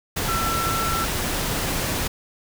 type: tone in noise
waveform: sine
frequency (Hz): 1341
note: E6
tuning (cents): +29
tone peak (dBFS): -24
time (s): 0.28-1.05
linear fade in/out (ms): 10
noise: pink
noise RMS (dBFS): -25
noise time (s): 0.16-2.08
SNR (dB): -2
effects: none